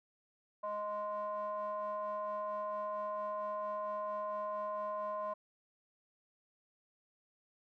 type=ring-modulated tone; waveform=triangle; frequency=207.7 Hz; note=G#3; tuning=in tune; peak=-31 dBFS; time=0.63-5.34 s; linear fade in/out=10 ms; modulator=833 Hz; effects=none